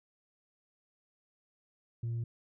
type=tone; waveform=sine; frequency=116.54 Hz; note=A#2; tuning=in tune; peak=-30 dBFS; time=2.03-2.24 s; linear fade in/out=5 ms; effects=tanh soft clip ceiling -31 dBFS